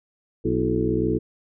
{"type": "harmonic tone with a mistuned harmonic", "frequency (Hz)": 62, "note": "B1", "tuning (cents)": 7, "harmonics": [1, 2, 3, 4, 5, 6, 7], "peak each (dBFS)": [-31, -28, -30, -28, -25, -28, -26], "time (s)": [0.44, 1.19], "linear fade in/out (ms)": 20, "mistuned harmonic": 5, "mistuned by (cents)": 85, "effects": []}